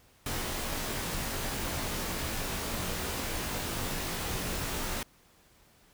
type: noise with comb filter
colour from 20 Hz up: pink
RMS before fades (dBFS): -34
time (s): 0.26-5.03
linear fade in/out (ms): 2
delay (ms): 20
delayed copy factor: -0.7
effects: pink hiss -62 dBFS RMS until 5.93 s